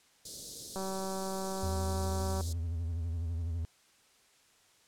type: band-stop noise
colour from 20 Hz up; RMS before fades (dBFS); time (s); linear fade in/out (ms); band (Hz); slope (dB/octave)
white; -41; 0.25-2.53; 5; 580 to 3800; 48
type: click train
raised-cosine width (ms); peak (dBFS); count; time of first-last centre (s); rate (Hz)
1; -25; 316; 0.76-2.409; 191
type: tone with vibrato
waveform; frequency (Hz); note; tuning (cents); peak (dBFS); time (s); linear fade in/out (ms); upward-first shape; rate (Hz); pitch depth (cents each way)
triangle; 83.4; E2; +21; -30; 1.63-3.65; 0; sine; 12; 80
effects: white hiss -65 dBFS RMS until 4.87 s + low-pass 9000 Hz 12 dB/octave